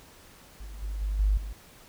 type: tone with level steps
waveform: sine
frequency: 50.4 Hz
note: G1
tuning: 49 cents sharp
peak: -38 / -30 / -26 / -20 / -33 dBFS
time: 0.6-1.53 s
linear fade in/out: 5 ms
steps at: 0.82 / 1.01 / 1.19 / 1.37 s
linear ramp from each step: 5 ms
effects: pink hiss -53 dBFS RMS until 1.88 s